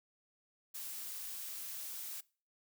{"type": "noise", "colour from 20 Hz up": "blue", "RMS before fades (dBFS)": -44, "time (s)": [0.74, 2.21], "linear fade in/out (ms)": 10, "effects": ["noise-tail reverb RT60 0.4 s tail -23 dB re dry"]}